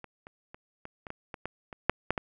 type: clicks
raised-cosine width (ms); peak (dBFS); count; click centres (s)
0.5; -28 / -30 / -29 / -26 / -26 / -22 / -23 / -19 / -26 / -6 / -10 / -15; 12; 0.043 / 0.269 / 0.545 / 0.854 / 1.068 / 1.104 / 1.342 / 1.456 / 1.728 / 1.896 / 2.106 / 2.178
effects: none